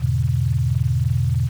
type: chord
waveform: sine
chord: E dominant seventh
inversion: none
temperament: equal with one note detuned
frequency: 83.03 / 103.83 / 123.47 / 146.83 Hz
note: E2 / G#2 / B2 / D3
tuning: +13 / 0 / 0 / 0 cents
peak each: -23 / -24 / -19 / -25 dBFS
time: 0-1.49 s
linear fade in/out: 20 ms
effects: 7-bit